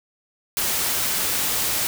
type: noise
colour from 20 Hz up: white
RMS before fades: -23 dBFS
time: 0.57-1.87 s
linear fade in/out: 0 ms
effects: none